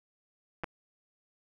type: clicks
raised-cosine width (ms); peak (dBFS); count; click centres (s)
0.5; -20; 2; 0.636 / 0.642
effects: none